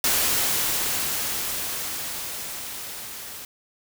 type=noise with level ramp; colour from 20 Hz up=white; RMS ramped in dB=-21 to -38 dBFS; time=0.04-3.45 s; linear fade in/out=2 ms; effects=none